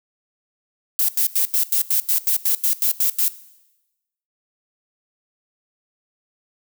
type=noise bursts; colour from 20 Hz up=violet; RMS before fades=-18 dBFS; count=13; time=0.99-3.281 s; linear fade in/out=0 ms; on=95 ms; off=88 ms; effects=noise-tail reverb RT60 1.0 s tail -18 dB re dry